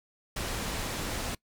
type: low-pass noise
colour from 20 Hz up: pink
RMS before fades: -34 dBFS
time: 0.36-1.35 s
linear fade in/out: 5 ms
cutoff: 11000 Hz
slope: 12 dB/octave
effects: noise-tail reverb RT60 0.1 s tail -23 dB re dry